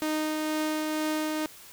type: tone with tremolo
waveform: sawtooth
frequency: 309.1 Hz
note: D#4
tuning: 11 cents flat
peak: -22 dBFS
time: 0.02-1.46 s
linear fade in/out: 0 ms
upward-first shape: triangle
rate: 2.1 Hz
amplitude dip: 25%
effects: white hiss -49 dBFS RMS until 1.72 s